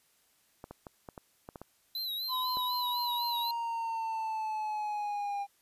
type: clicks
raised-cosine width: 1 ms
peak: -29 dBFS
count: 9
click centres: 0.641 / 0.71 / 0.868 / 1.088 / 1.178 / 1.489 / 1.558 / 1.616 / 2.571 s
type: tone with vibrato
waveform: square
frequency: 3968 Hz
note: B7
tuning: 7 cents sharp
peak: -34 dBFS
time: 1.95-3.51 s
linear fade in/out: 2 ms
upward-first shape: sine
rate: 4 Hz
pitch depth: 79 cents each way
type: linear sweep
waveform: triangle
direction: down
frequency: 1023 to 800 Hz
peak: -30 dBFS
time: 2.28-5.47 s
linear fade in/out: 50 ms
effects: white hiss -69 dBFS RMS until 5.61 s + resampled to 32000 Hz